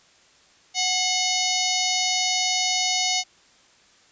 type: harmonic tone with a mistuned harmonic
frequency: 740 Hz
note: F#5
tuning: in tune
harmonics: 1 / 3 / 4 / 5 / 6 / 7 / 8 / 9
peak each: -29 / -29 / -29 / -29 / -29 / -29 / -29 / -29 dBFS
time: 0.74-3.24 s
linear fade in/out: 50 ms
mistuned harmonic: 3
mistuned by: -48 cents
effects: white hiss -56 dBFS RMS until 4.11 s + resampled to 16000 Hz